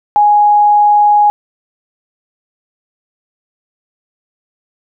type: tone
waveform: sine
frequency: 830.6 Hz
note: G#5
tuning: in tune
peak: -5 dBFS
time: 0.16-1.3 s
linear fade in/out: 0 ms
effects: none